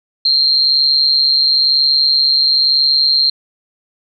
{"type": "tone with amplitude modulation", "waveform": "sine", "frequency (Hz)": 4186, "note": "C8", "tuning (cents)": 0, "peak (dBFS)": -6, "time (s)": [0.25, 3.3], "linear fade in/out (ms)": 5, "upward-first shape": "sine", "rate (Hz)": 141, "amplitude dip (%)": 75, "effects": []}